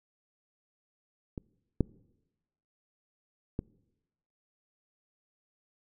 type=clicks; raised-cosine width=3 ms; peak=-24 / -11 / -18 dBFS; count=3; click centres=1.378 / 1.807 / 3.591 s; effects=noise-tail reverb RT60 1.0 s tail -24 dB re dry